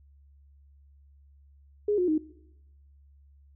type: tone with pitch steps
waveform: sine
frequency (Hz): 415.3 / 359.5 / 311.1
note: G#4 / F#4 / D#4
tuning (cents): 0 / -50 / 0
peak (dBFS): -22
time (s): 1.88-2.18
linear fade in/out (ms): 5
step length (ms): 100
effects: noise-tail reverb RT60 0.9 s tail -21 dB re dry + added 70 Hz sine -54 dBFS peak until 3.55 s